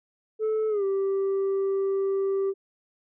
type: tone with pitch glide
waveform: sine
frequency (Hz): 435.5 to 390.2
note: A4 to G4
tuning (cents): -18 to -8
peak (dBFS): -20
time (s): 0.39-2.54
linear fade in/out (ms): 50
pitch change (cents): -190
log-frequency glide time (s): 0.69-0.84
effects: tanh soft clip ceiling -22 dBFS